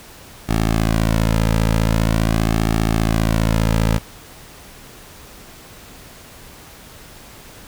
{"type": "tone with flanger", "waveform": "sawtooth", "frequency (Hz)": 55, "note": "A1", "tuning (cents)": 0, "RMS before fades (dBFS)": -17, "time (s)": [0.48, 3.99], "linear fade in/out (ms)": 20, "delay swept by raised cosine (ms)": [2, 2.74], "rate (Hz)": 0.44, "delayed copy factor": -0.85, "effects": ["pink hiss -41 dBFS RMS until 7.67 s"]}